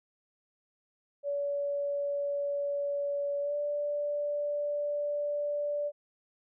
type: tone with pitch glide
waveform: sine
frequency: 570 to 584 Hz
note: C#5 to D5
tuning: +48 to -10 cents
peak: -29 dBFS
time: 1.23-5.92 s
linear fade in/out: 50 ms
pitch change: +42 cents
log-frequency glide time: 3.41-3.55 s
effects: none